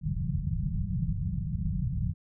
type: low-pass noise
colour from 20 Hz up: white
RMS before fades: -30 dBFS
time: 0.01-2.14 s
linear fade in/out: 50 ms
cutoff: 190 Hz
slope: 96 dB/octave
effects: none